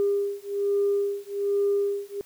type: beating tone pair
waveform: sine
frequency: 402.1 / 403.3 Hz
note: G4 / G4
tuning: +44 / +49 cents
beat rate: 1.2 Hz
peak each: -25 dBFS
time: 0-2.21 s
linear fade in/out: 0 ms
effects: tanh soft clip ceiling -15 dBFS + white hiss -55 dBFS RMS until 2.25 s